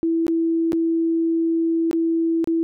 sine tone with dropouts, 329.6 Hz, E4, in tune, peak -17 dBFS, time 0.03-2.63 s, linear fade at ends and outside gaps 0 ms, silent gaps 0.267-0.281 / 0.721-0.731 / 1.912-1.93 / 2.443-2.474 s, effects none

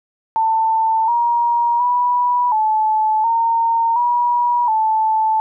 sine tone with pitch steps, 891 / 947 / 978 / 867 / 918 / 964 / 876 Hz, A5 / A#5 / B5 / A5 / A#5 / B5 / A5, +22 / +27 / -17 / -26 / -27 / -42 / -8 cents, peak -13 dBFS, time 0.36-5.4 s, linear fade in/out 0 ms, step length 720 ms, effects none

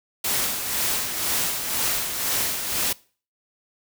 white noise with tremolo, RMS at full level -23 dBFS, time 0.24-2.93 s, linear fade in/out 5 ms, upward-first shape sine, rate 2 Hz, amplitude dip 50%, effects noise-tail reverb RT60 0.4 s tail -22 dB re dry

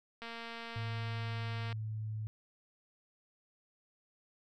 click train, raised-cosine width 0.3 ms, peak -29 dBFS, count 349, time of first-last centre 0.22-1.726 s, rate 231 Hz
sine tone with pitch glide, 110 to 108.3 Hz, A2 to A2, 0 to -27 cents, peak -36 dBFS, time 0.76-2.27 s, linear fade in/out 0 ms, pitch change -27 cents, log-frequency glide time 1.33-2.1 s
effects none

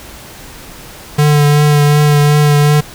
square tone with vibrato, 147.5 Hz, D3, 8 cents sharp, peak -7 dBFS, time 1.18-2.81 s, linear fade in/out 10 ms, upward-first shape triangle, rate 2.7 Hz, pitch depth 22 cents each way, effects pink hiss -33 dBFS RMS until 2.94 s

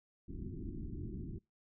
pink low-pass noise, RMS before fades -43 dBFS, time 0.28-1.39 s, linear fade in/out 10 ms, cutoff 380 Hz, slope 96 dB/octave, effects noise-tail reverb RT60 0.2 s tail -23 dB re dry

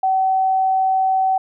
sine tone, 761 Hz, F#5, 48 cents sharp, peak -14 dBFS, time 0.03-1.38 s, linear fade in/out 5 ms, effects none

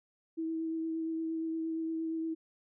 sine tone with vibrato, 324 Hz, E4, 30 cents flat, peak -32 dBFS, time 0.37-2.35 s, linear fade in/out 20 ms, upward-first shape triangle, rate 8.6 Hz, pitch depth 16 cents each way, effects none

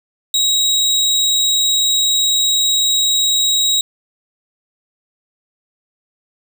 30% pulse tone, 3819 Hz, A#7, 41 cents sharp, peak -10 dBFS, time 0.34-3.81 s, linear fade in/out 2 ms, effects none

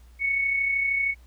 sine tone pair together, 2184 / 2217 Hz, C#7 / C#7, -26 / 0 cents, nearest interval unison, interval 26 cents, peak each -33 / -22 dBFS, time 0.19-1.15 s, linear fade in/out 50 ms, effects added 60 Hz sine -48 dBFS peak until 1.26 s + pink hiss -62 dBFS RMS until 1.26 s

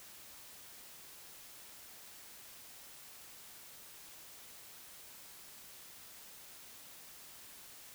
silence, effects white hiss -54 dBFS RMS until 7.94 s

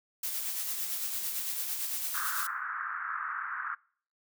blue noise with tremolo, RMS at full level -33 dBFS, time 0.23-2.47 s, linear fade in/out 5 ms, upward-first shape sine, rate 8.9 Hz, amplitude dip 35%
pink band-pass noise, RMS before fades -36 dBFS, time 2.14-3.75 s, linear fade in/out 10 ms, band 1200 to 1600 Hz, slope 48 dB/octave
effects noise-tail reverb RT60 0.5 s tail -24 dB re dry

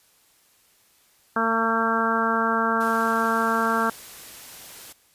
harmonic tone, 226.4 Hz, A3, 50 cents sharp, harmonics 1 / 2 / 3 / 4 / 5 / 6 / 7, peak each -27 / -29 / -30 / -28 / -27 / -25 / -28 dBFS, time 1.36-3.9 s, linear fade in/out 5 ms
white noise, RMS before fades -42 dBFS, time 2.8-4.93 s, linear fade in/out 10 ms
effects white hiss -60 dBFS RMS until 5.14 s + resampled to 32000 Hz

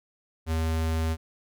square tone, 80.6 Hz, E2, 38 cents flat, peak -25 dBFS, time 0.46-1.17 s, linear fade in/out 50 ms, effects none

